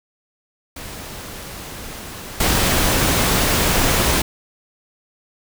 pink noise with level steps, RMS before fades -33 / -17 dBFS, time 0.76-4.22 s, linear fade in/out 5 ms, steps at 2.4 s, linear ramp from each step 5 ms, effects none

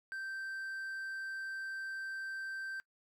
triangle tone, 1562 Hz, G6, 7 cents flat, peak -37 dBFS, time 0.12-2.8 s, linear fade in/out 0 ms, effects noise-tail reverb RT60 0.1 s tail -21 dB re dry

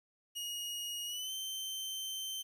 sawtooth tone with pitch glide, 2879 to 3104 Hz, F#7 to G7, -48 to -18 cents, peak -35 dBFS, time 0.35-2.43 s, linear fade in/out 20 ms, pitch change +130 cents, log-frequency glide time 1.06-1.33 s, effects 11-bit

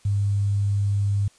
sine tone with quantisation, 100.7 Hz, G2, 47 cents sharp, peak -19 dBFS, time 0.05-1.28 s, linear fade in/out 5 ms, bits 8, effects white hiss -57 dBFS RMS until 1.38 s + resampled to 22050 Hz

